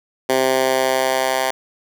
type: tone with high-pass filter sweep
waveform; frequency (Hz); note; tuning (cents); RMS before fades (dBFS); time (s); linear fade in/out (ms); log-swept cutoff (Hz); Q
10% pulse; 131.1; C3; +4; -18; 0.29-1.51; 5; 380 to 770; 1.2
effects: none